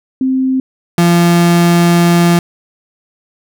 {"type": "tone pair in turn", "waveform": ["sine", "35% pulse"], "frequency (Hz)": [261.6, 171.99], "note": ["C4", "F3"], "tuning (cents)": [0, -26], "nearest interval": "perfect fifth", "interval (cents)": 726, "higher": "first", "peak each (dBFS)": [-10, -5], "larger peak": "second", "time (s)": [[0.21, 0.6], [0.98, 2.39]], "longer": "second", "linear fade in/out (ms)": 2, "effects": []}